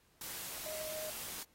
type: tone in noise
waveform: sine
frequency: 622.3 Hz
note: D#5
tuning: in tune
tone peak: -42 dBFS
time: 0.66-1.1 s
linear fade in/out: 2 ms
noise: white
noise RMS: -44 dBFS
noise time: 0.21-1.43 s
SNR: -1 dB
effects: pink hiss -70 dBFS RMS until 1.54 s + AAC 48 kbps